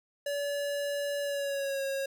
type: tone with pitch glide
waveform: square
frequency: 572 to 545.5 Hz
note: D5 to C#5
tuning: -46 to -28 cents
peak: -31 dBFS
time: 0.26-2.06 s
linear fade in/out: 5 ms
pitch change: -82 cents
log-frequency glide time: 1.21-1.83 s
effects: none